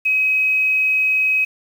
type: tone with quantisation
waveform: sine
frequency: 2539 Hz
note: D#7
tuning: 34 cents sharp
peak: -14 dBFS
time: 0.05-1.45 s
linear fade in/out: 10 ms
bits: 7
effects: none